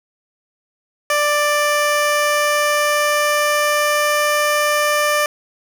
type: tone with pitch glide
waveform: 15% pulse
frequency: 590 to 593.8 Hz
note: D5 to D5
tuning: +8 to +19 cents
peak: -8 dBFS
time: 1.1-5.26 s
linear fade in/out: 2 ms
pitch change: +11 cents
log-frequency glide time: 1.88-4.56 s
effects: none